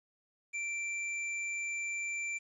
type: tone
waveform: square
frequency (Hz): 2349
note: D7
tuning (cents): 0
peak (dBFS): -35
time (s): 0.53-2.39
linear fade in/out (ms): 20
effects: resampled to 22050 Hz + 11-bit